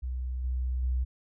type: tone with level steps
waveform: sine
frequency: 63 Hz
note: B1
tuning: 35 cents sharp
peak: -30 / -27 / -25 dBFS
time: 0.02-1.05 s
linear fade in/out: 20 ms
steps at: 0.44 / 0.83 s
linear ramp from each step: 2 ms
effects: none